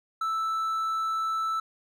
triangle tone, 1318.5 Hz, E6, in tune, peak -24 dBFS, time 0.21-1.6 s, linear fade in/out 5 ms, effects none

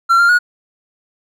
triangle tone with pitch steps, 1363 / 1393 / 1450 Hz, F6 / F6 / F#6, -43 / -5 / -35 cents, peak -6 dBFS, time 0.09-0.39 s, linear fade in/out 20 ms, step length 100 ms, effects none

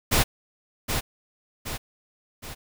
pink noise with echo, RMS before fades -20 dBFS, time 0.11-0.24 s, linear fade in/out 20 ms, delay 770 ms, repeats 3, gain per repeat -6 dB, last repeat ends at 2.55 s, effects none

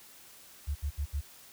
sine tone bursts, 72 Hz, D2, 34 cents flat, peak -29 dBFS, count 4, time 0.67-1.213 s, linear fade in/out 20 ms, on 84 ms, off 69 ms, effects white hiss -54 dBFS RMS until 1.52 s

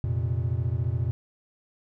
triangle chord, F suspended fourth, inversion none, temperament equal, 87.31 / 116.54 / 130.81 Hz, F2 / Bb2 / C3, 0 / 0 / 0 cents, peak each -27 / -25 / -29 dBFS, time 0.04-1.11 s, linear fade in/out 0 ms, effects none

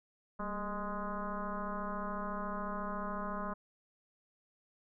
sine tone with frequency modulation, 616 Hz, D#5, 17 cents flat, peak -35 dBFS, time 0.39-3.54 s, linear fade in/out 10 ms, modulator 211 Hz, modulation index 3.4, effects none

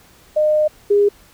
sine tone pair in turn, 610 / 407.9 Hz, D#5 / G#4, -34 / -31 cents, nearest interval perfect fifth, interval 697 cents, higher first, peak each -12 / -10 dBFS, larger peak second, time 0.36-0.68 / 0.9-1.09 s, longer first, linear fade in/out 10 ms, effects pink hiss -49 dBFS RMS until 1.33 s

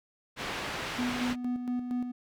white low-pass noise, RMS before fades -36 dBFS, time 0.36-1.36 s, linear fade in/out 50 ms, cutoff 2600 Hz, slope 12 dB/octave
triangle tone with tremolo, 246.9 Hz, B3, in tune, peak -26 dBFS, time 0.98-2.12 s, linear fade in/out 10 ms, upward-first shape square, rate 4.3 Hz, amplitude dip 50%
effects none

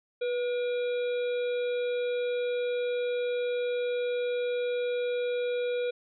harmonic tone with a mistuned harmonic, 480 Hz, B4, 49 cents flat, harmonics 1 / 3 / 5 / 7 / 8, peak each -27 / -43 / -42 / -49 / -47 dBFS, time 0.21-5.91 s, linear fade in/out 10 ms, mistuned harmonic 1, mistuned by +35 cents, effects none

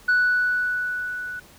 sine tone with level ramp, 1480 Hz, F#6, in tune, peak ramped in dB -13 to -30 dBFS, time 0.08-1.4 s, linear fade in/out 10 ms, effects tanh soft clip ceiling -14 dBFS + pink hiss -50 dBFS RMS until 1.58 s

